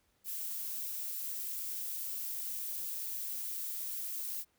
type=noise; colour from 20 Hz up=violet; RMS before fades=-39 dBFS; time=0.24-4.45 s; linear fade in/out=50 ms; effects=pink hiss -74 dBFS RMS until 4.58 s